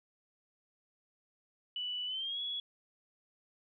sine tone with pitch glide, 2965 to 3367 Hz, F#7 to G#7, +3 to +23 cents, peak -35 dBFS, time 1.76-2.6 s, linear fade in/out 2 ms, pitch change +220 cents, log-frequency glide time 2.06-2.4 s, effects none

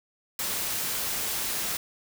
white noise, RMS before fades -30 dBFS, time 0.39-1.77 s, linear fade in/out 2 ms, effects none

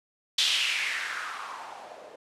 violet noise with low-pass filter sweep, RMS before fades -31 dBFS, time 0.38-2.16 s, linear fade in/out 5 ms, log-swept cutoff 3700 to 510 Hz, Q 3.3, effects low-pass 11000 Hz 12 dB/octave

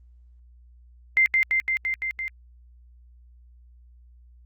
sine tone with echo, 2087 Hz, C7, 5 cents flat, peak -15 dBFS, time 1.17-1.26 s, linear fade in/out 0 ms, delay 170 ms, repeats 6, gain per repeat -2 dB, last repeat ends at 2.28 s, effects added 60 Hz sine -49 dBFS peak until 4.45 s + Opus 32 kbps

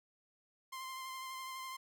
sawtooth tone with vibrato, 1046.5 Hz, C6, in tune, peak -39 dBFS, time 0.72-1.77 s, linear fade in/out 10 ms, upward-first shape sine, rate 12 Hz, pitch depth 18 cents each way, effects none

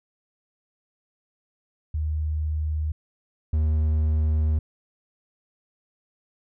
sine / triangle tone pair in turn, 77 / 77.34 Hz, D#2 / D#2, -17 / -10 cents, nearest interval unison, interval 7 cents, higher second, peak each -23 / -17 dBFS, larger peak second, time 1.94-2.92 / 3.53-4.59 s, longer second, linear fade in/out 5 ms, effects none

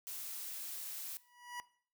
blue noise, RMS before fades -44 dBFS, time 0.07-1.17 s, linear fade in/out 0 ms
25% pulse tone with exponential growth, 972 Hz, B5, 28 cents flat, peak -36 dBFS, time 1.17-1.6 s, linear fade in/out 0 ms, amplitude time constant 93 ms
effects noise-tail reverb RT60 0.5 s tail -18 dB re dry

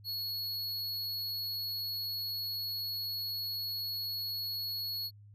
square tone, 4352 Hz, C#8, 33 cents flat, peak -35 dBFS, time 0.04-5.11 s, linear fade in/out 50 ms, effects added 103 Hz sine -52 dBFS peak until 5.34 s

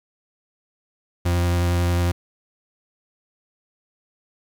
40% pulse tone with vibrato, 87.31 Hz, F2, in tune, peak -17 dBFS, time 1.25-2.12 s, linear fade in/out 10 ms, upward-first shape sine, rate 11 Hz, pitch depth 13 cents each way, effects 9-bit

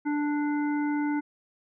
harmonic tone, 294.2 Hz, D4, 3 cents sharp, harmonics 1 / 3 / 5 / 7, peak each -25 / -35 / -39 / -42 dBFS, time 0.05-1.21 s, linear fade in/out 20 ms, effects none

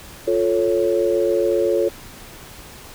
sine chord, F augmented, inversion none, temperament equal with one note detuned, 352.1 / 440 / 554.4 Hz, F4 / A4 / C#5, +14 / 0 / 0 cents, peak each -20 dBFS, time 0.27-1.89 s, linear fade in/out 10 ms, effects pink hiss -40 dBFS RMS until 2.94 s

